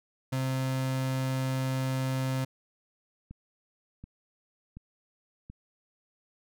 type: tone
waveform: 35% pulse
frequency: 131.4 Hz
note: C3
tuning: 8 cents sharp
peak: -26 dBFS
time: 0.32-2.45 s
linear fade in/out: 10 ms
type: click train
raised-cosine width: 5 ms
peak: -31 dBFS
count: 4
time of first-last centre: 3.31-5.5 s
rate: 1.37 Hz
effects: none